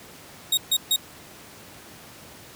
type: tone bursts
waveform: sawtooth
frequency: 3762 Hz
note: A#7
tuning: 15 cents sharp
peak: -15 dBFS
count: 3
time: 0.52-0.962 s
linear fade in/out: 5 ms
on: 54 ms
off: 140 ms
effects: pink hiss -45 dBFS RMS until 2.55 s + high-pass 100 Hz 12 dB/octave